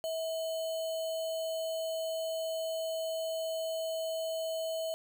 sine tone with sample-and-hold, 648 Hz, E5, 30 cents flat, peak -32 dBFS, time 0.04-4.94 s, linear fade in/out 0 ms, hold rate 3675 Hz, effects none

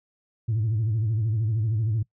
sine tone with vibrato, 109.9 Hz, A2, 2 cents flat, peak -20 dBFS, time 0.48-2.03 s, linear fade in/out 10 ms, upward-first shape sine, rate 13 Hz, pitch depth 110 cents each way, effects noise-tail reverb RT60 0.1 s tail -22 dB re dry + tanh soft clip ceiling -19 dBFS

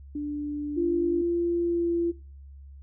sine tone, 293.7 Hz, D4, in tune, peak -28 dBFS, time 0.15-1.22 s, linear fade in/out 5 ms
sine tone with pitch glide, 343.7 to 340.7 Hz, F4 to F4, -28 to -43 cents, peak -23 dBFS, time 0.76-2.12 s, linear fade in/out 20 ms, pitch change -15 cents, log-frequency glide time 1.63-1.92 s
effects noise-tail reverb RT60 0.4 s tail -20 dB re dry + added 69 Hz sine -43 dBFS peak until 2.82 s

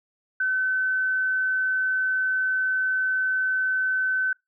sine tone, 1522 Hz, F#6, 48 cents sharp, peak -21 dBFS, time 0.4-4.33 s, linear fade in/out 5 ms, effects noise-tail reverb RT60 0.2 s tail -25 dB re dry

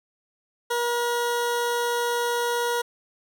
20% pulse tone, 477.9 Hz, A#4, 43 cents sharp, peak -18 dBFS, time 0.7-2.82 s, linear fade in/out 10 ms, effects none

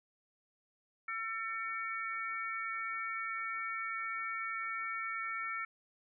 harmonic tone, 449.2 Hz, A4, 36 cents sharp, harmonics 3 / 4 / 5, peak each -39 / -43 / -40 dBFS, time 1.08-5.65 s, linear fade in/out 5 ms, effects none

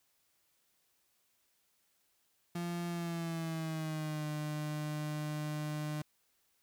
35% pulse tone with pitch glide, 172.6 to 151.13 Hz, F3 to D3, -20 to +50 cents, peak -34 dBFS, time 2.55-6.02 s, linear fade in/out 5 ms, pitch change -230 cents, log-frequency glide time 2.88-4.28 s, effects white hiss -75 dBFS RMS until 6.62 s

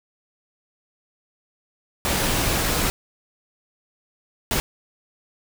pink noise bursts at uneven times, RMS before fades -22 dBFS, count 2, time 2.05-2.9 / 4.51-4.6 s, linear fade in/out 0 ms, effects none

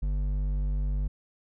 triangle tone with hard clipping, 49.25 Hz, G1, 9 cents sharp, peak -27 dBFS, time 0.02-1.08 s, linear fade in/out 10 ms, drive 11 dB, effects none

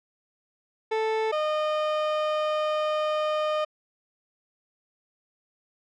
30% pulse tone pair in turn, 440 / 612.4 Hz, A4 / D#5, 0 / -28 cents, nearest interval tritone, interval 572 cents, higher second, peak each -21 dBFS, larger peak neither, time 0.91-1.32 / 1.32-3.65 s, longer second, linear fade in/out 10 ms, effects low-pass 3000 Hz 12 dB/octave

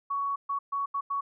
sine tone bursts at uneven times, 1119 Hz, C#6, 16 cents sharp, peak -27 dBFS, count 5, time 0.1-0.36 / 0.49-0.59 / 0.72-0.86 / 0.94-1.01 / 1.1-1.21 s, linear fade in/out 10 ms, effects none

